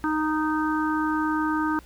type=harmonic tone; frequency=309.5 Hz; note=D#4; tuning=9 cents flat; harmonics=1 / 3 / 4 / 5; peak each=-24 / -29 / -30 / -31 dBFS; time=0.04-1.79 s; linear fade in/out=0 ms; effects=added 60 Hz sine -47 dBFS peak until 1.85 s + pink hiss -54 dBFS RMS until 1.85 s